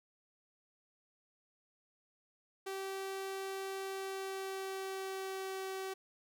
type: tone with pitch glide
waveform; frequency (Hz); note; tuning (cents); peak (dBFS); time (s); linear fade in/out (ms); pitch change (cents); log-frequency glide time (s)
sawtooth; 386.6 to 382.2; G4 to G4; -24 to -44; -35; 2.66-5.94; 10; -20; 3.82-5.66
effects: none